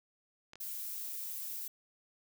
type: clicks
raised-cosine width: 0.2 ms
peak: -32 dBFS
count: 2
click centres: 0.534 / 0.556 s
type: noise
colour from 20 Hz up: violet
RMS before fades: -41 dBFS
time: 0.6-1.68 s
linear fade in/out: 5 ms
effects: none